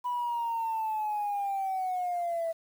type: linear sweep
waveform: sine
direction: down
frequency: 987 to 654 Hz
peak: -27 dBFS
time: 0.04-2.53 s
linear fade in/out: 20 ms
effects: tanh soft clip ceiling -25 dBFS + 9-bit